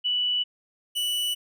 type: tone pair in turn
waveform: sine / 45% pulse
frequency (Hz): 2960 / 2960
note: F#7 / F#7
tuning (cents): 0 / 0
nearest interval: unison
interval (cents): 0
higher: neither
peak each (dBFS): -22 / -24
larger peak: first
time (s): 0.04-0.44 / 0.95-1.35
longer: neither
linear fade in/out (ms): 20
effects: none